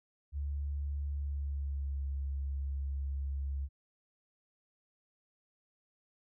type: tone with pitch glide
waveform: sine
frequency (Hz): 71.4 to 69.01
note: D2 to C#2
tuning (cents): -48 to -7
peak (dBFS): -33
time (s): 0.32-3.69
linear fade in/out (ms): 50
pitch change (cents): -59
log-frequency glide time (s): 1.14-2.03
effects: none